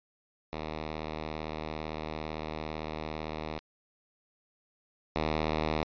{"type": "tone pair in turn", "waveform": "5% pulse", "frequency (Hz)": [77.78, 77.78], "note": ["D#2", "D#2"], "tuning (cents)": [0, 0], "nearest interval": "unison", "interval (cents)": 0, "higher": "neither", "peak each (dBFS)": [-24, -17], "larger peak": "second", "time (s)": [[0.53, 3.59], [5.16, 5.83]], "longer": "first", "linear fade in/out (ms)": 0, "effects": ["resampled to 11025 Hz"]}